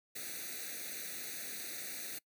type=noise with comb filter; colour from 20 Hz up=white; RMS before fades=-43 dBFS; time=0.15-2.19 s; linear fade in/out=10 ms; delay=0.48 ms; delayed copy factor=+1; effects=noise-tail reverb RT60 0.1 s tail -23 dB re dry + high-pass 200 Hz 12 dB/octave